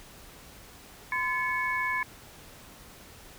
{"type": "tone cluster", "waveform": "sine", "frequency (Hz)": [1022, 1720, 2212], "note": ["C6", "A6", "C#7"], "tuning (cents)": [-41, -40, -4], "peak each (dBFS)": -31, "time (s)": [1.12, 2.03], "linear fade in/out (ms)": 2, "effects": ["pink hiss -50 dBFS RMS until 3.38 s"]}